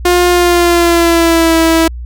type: tone with pitch glide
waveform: sawtooth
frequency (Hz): 354.7 to 327.1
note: F4 to E4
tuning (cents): +27 to -13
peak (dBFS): -3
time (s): 0.05-1.88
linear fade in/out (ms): 5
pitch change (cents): -140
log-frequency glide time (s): 0.3-1.56
effects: added 60 Hz sine -21 dBFS peak until 2.05 s